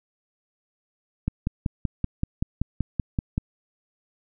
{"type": "click train", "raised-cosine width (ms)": 5, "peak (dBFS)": -11, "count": 12, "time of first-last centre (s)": [1.28, 3.379], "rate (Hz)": 5.24, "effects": []}